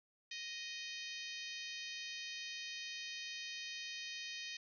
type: harmonic tone with a mistuned harmonic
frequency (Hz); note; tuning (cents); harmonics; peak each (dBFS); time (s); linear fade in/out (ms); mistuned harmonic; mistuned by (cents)
622.3; D#5; 0; 3 / 4 / 5 / 6 / 7 / 8 / 9 / 10; -51 / -49 / -51 / -51 / -52 / -54 / -58 / -58; 0.31-4.57; 5; 9; +26
effects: none